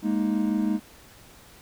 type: chord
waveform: triangle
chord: Ab suspended second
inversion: none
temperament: just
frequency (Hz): 207.7 / 233.6 / 311.5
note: Ab3 / Bb3 / Eb4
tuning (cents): 0 / +4 / +2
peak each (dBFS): -23 / -26 / -25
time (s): 0.02-0.8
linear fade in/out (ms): 50
effects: pink hiss -51 dBFS RMS until 1.61 s